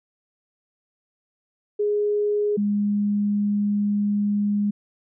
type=tone pair in turn; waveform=sine; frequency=415.3 / 205.4 Hz; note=G#4 / G#3; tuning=0 / -19 cents; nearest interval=octave; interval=1219 cents; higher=first; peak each=-19 dBFS; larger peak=neither; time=1.79-2.57 / 2.57-4.71 s; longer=second; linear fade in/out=10 ms; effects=none